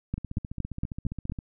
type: two click trains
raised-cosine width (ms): 5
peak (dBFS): -16 / -22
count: 6 / 19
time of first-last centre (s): 0.14-1.297 / 0.18-1.388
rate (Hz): 4.32 / 14.9
effects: none